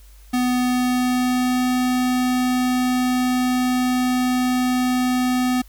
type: tone with pitch glide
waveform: square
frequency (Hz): 249.3 to 251.6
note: B3 to B3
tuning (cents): +16 to +32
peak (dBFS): -18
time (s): 0.33-5.62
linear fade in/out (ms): 10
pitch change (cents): +16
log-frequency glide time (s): 0.57-1.68
effects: added 50 Hz sine -43 dBFS peak until 5.68 s + white hiss -54 dBFS RMS until 5.68 s